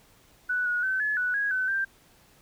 sine tone with pitch steps, 1483 / 1454 / 1531 / 1710 / 1480 / 1651 / 1516 / 1578 Hz, F#6 / F#6 / G6 / A6 / F#6 / G#6 / F#6 / G6, +4 / -31 / -41 / -50 / 0 / -11 / +42 / +11 cents, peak -24 dBFS, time 0.49-1.85 s, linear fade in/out 10 ms, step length 170 ms, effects pink hiss -59 dBFS RMS until 2.41 s

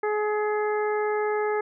harmonic tone with a mistuned harmonic, 422.5 Hz, G#4, 30 cents sharp, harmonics 1 / 2 / 3 / 4 / 5, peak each -24 / -30 / -34 / -36 / -38 dBFS, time 0.03-1.61 s, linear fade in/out 5 ms, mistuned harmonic 5, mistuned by -25 cents, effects none

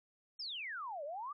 sine exponential two-way sweep, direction down then up, 5520 to 553 to 1230 Hz, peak -40 dBFS, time 0.39-1.33 s, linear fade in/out 10 ms, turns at 1.04 s, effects none

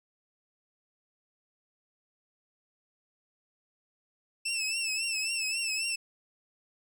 20% pulse tone with vibrato, 2648 Hz, E7, 7 cents sharp, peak -24 dBFS, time 4.45-5.96 s, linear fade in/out 10 ms, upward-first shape triangle, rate 3.7 Hz, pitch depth 82 cents each way, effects none

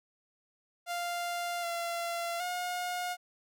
sawtooth tone with pitch steps, 697 / 684 / 717 Hz, F5 / F5 / F5, -4 / -36 / +45 cents, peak -29 dBFS, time 0.86-3.17 s, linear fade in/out 50 ms, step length 770 ms, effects none

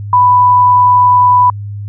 sine tone, 991 Hz, B5, 6 cents sharp, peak -4 dBFS, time 0.13-1.5 s, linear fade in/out 2 ms, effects added 102 Hz sine -20 dBFS peak until 1.88 s

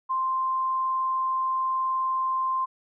sine tone, 1046.5 Hz, C6, in tune, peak -23 dBFS, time 0.09-2.66 s, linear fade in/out 20 ms, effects none

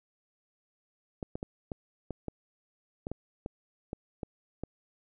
clicks, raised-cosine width 2 ms, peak -22 dBFS, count 12, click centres 1.228 / 1.355 / 1.429 / 1.718 / 2.107 / 2.283 / 3.069 / 3.116 / 3.461 / 3.931 / 4.232 / 4.636 s, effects none

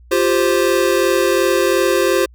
square chord, F suspended second, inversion none, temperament equal, 349.2 / 392 / 523.3 Hz, F4 / G4 / C5, 0 / 0 / 0 cents, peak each -18 dBFS, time 0.11-2.26 s, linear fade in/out 10 ms, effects added 60 Hz sine -41 dBFS peak until 2.34 s

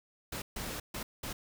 pink noise bursts at uneven times, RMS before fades -39 dBFS, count 4, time 0.32-0.42 / 0.56-0.8 / 0.94-1.03 / 1.23-1.33 s, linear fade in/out 5 ms, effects none

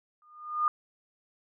sine tone with exponential growth, 1218 Hz, D#6, 37 cents flat, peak -20 dBFS, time 0.22-0.68 s, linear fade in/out 1 ms, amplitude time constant 100 ms, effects none

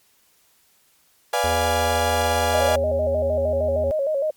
35% pulse chord, B diminished seventh, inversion none, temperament equal, 493.9 / 587.3 / 698.5 / 830.6 Hz, B4 / D5 / F5 / Ab5, 0 / 0 / 0 / 0 cents, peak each -24 / -24 / -23 / -22 dBFS, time 1.33-2.76 s, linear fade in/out 5 ms
harmonic tone, 81.4 Hz, E2, 21 cents flat, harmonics 1 / 3 / 5 / 7 / 9 / 10, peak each -26 / -34 / -34 / -40 / -45 / -40 dBFS, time 1.44-3.91 s, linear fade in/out 0 ms
sine tone with vibrato, 585 Hz, D5, 7 cents flat, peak -19 dBFS, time 2.53-4.31 s, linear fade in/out 10 ms, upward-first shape square, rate 6.5 Hz, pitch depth 100 cents each way
effects white hiss -60 dBFS RMS until 4.36 s + MP3 96 kbps

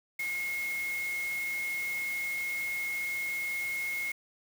sine tone in noise, 2160 Hz, C#7, 45 cents flat, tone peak -31 dBFS, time 0.19-4.12 s, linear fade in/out 5 ms, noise white, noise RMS -44 dBFS, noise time 0.19-4.12 s, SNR +10 dB, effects none

